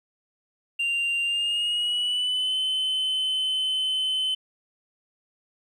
sine tone with pitch glide, 2781 to 3050 Hz, F7 to G7, -8 to -48 cents, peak -20 dBFS, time 0.79-4.35 s, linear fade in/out 10 ms, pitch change +160 cents, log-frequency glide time 1.23-2.56 s, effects tanh soft clip ceiling -22 dBFS + 10-bit

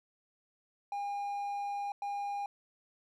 triangle tone bursts at uneven times, 809 Hz, G#5, 46 cents flat, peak -32 dBFS, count 2, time 0.92-1.92 / 2.02-2.46 s, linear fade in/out 2 ms, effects none

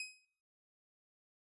sawtooth tone with exponential decay, 2526 Hz, D#7, 26 cents sharp, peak -34 dBFS, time 0-0.25 s, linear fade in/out 2 ms, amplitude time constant 53 ms, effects noise-tail reverb RT60 0.6 s tail -21 dB re dry + resampled to 24000 Hz

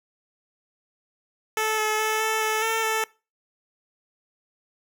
10% pulse tone with pitch steps, 436.2 / 430.8 / 435.3 / 439.7 / 435.4 / 448.3 / 440.6 Hz, A4 / A4 / A4 / A4 / A4 / A4 / A4, -15 / -37 / -19 / -1 / -18 / +32 / +2 cents, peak -14 dBFS, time 1.57-3.04 s, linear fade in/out 2 ms, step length 210 ms, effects noise-tail reverb RT60 0.3 s tail -23 dB re dry

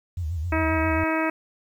sine tone with vibrato, 82.41 Hz, E2, in tune, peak -25 dBFS, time 0.17-1.04 s, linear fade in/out 5 ms, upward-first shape sine, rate 7.5 Hz, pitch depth 160 cents each way
harmonic tone, 319.4 Hz, D#4, 45 cents sharp, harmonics 1 / 2 / 3 / 4 / 5 / 6 / 7 / 8, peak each -25 / -28 / -30 / -31 / -32 / -33 / -33 / -34 dBFS, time 0.52-1.3 s, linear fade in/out 5 ms
effects 9-bit

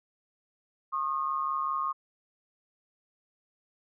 sine tone pair together, 1080.9 / 1226 Hz, C#6 / D#6, -44 / -26 cents, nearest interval major second, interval 218 cents, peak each -30 / -31 dBFS, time 0.92-1.93 s, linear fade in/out 20 ms, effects none

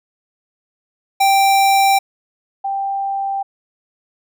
square / sine tone pair in turn, 784 / 787.3 Hz, G5 / G5, 0 / +7 cents, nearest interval unison, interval 7 cents, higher second, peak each -11 / -18 dBFS, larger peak first, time 1.2-1.99 / 2.64-3.43 s, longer neither, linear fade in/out 10 ms, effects none

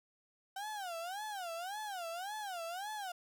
35% pulse tone with vibrato, 755 Hz, F#5, 35 cents sharp, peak -38 dBFS, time 0.56-3.12 s, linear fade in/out 5 ms, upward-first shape sine, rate 1.8 Hz, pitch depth 230 cents each way, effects none

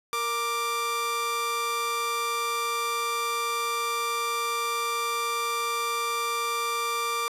sawtooth tone pair together, 466.1 / 1180 Hz, A#4 / D6, 0 / +8 cents, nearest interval octave + major third, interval 1608 cents, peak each -30 / -23 dBFS, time 0.13-7.28 s, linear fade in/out 0 ms, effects resampled to 32000 Hz + 8-bit

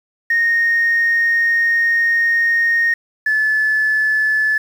sine tone pair in turn, 1854 / 1731.9 Hz, A#6 / A6, -10 / -28 cents, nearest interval minor second, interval 118 cents, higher first, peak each -11 / -12 dBFS, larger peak first, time 0.3-2.94 / 3.26-4.58 s, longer first, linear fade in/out 5 ms, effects tanh soft clip ceiling -9 dBFS + 7-bit

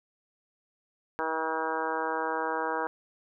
harmonic tone, 160 Hz, D#3, 49 cents sharp, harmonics 2 / 3 / 4 / 5 / 6 / 7 / 8 / 9 / 10, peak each -39 / -34 / -39 / -36 / -33 / -39 / -39 / -39 / -38 dBFS, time 1.19-2.87 s, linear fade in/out 0 ms, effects none

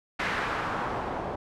white noise with low-pass filter sweep, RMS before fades -31 dBFS, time 0.19-1.36 s, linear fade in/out 10 ms, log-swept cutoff 1900 to 680 Hz, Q 1.4, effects none

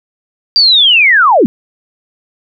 sine linear sweep, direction down, 4744 to 187.4 Hz, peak -4 dBFS, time 0.56-1.46 s, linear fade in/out 0 ms, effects none

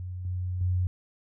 sine tone with level steps, 90.8 Hz, F#2, 32 cents flat, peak -33 / -28 / -23 dBFS, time 0-0.87 s, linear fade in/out 0 ms, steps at 0.25 / 0.61 s, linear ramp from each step 2 ms, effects none

